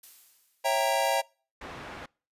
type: noise with exponential decay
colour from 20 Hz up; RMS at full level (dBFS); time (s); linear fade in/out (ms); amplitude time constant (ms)
blue; -47; 0.03-1.05; 5; 220
type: chord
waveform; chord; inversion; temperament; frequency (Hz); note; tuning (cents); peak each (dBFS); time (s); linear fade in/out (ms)
square; C# diminished seventh; none; equal with one note detuned; 547.4 / 659.3 / 784 / 932.3; C#5 / E5 / G5 / Bb5; -22 / 0 / 0 / 0; -30; 0.64-1.22; 20
type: low-pass noise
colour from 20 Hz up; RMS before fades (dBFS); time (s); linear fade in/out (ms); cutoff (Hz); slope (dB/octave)
white; -42; 1.61-2.06; 5; 1600; 12
effects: noise-tail reverb RT60 0.4 s tail -26 dB re dry + resampled to 32000 Hz